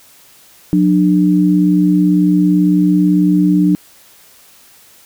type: tone pair together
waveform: sine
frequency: 180.7 / 298.7 Hz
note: F#3 / D4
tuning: -41 / +29 cents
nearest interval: major sixth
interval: 870 cents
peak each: -11 dBFS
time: 0.73-3.75 s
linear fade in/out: 0 ms
effects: white hiss -45 dBFS RMS until 5.05 s